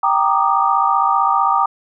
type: chord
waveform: sine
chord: Eb major seventh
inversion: first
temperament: equal with one note detuned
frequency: 784 / 932.3 / 1174.7 / 1230.2 Hz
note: G5 / Bb5 / D6 / Eb6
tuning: 0 / 0 / 0 / -20 cents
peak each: -18 dBFS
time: 0.03-1.66 s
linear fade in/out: 5 ms
effects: none